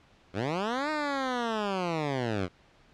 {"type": "linear two-way sweep", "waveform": "10% pulse", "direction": "up then down", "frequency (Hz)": [85.2, 311.1, 85.2], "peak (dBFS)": -20, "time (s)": [0.33, 2.49], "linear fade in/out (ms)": 50, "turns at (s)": 0.9, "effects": ["pink hiss -60 dBFS RMS until 2.93 s", "low-pass 4000 Hz 12 dB/octave"]}